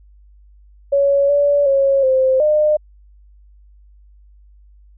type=tone with pitch steps; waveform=sine; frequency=560 / 574 / 548 / 523 / 606 Hz; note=C#5 / D5 / C#5 / C5 / D#5; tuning=+18 / -40 / -20 / -1 / -46 cents; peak=-11 dBFS; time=0.92-2.77 s; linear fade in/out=10 ms; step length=370 ms; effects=added 50 Hz sine -44 dBFS peak until 4.97 s